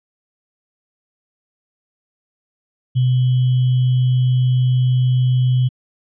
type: tone with sample-and-hold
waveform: sine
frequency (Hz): 126.6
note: B2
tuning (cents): +43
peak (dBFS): -12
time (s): 2.95-5.69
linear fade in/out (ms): 20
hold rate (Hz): 3150
effects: resampled to 11025 Hz